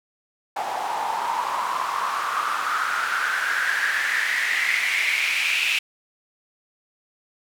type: noise with band-pass filter sweep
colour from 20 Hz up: white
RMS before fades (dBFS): -24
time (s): 0.56-5.79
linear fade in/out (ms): 5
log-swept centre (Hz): 790 to 2600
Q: 6.7
effects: none